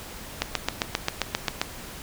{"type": "click train", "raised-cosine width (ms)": 0.2, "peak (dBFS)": -5, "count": 10, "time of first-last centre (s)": [0.42, 1.615], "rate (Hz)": 7.53, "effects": ["pink hiss -40 dBFS RMS until 2.02 s"]}